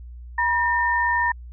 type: tone pair together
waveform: sine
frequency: 961.5 / 1815 Hz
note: B5 / A#6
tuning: -47 / -47 cents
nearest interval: major seventh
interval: 1100 cents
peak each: -21 / -21 dBFS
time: 0.38-1.32 s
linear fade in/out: 5 ms
effects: added 60 Hz sine -36 dBFS peak until 1.52 s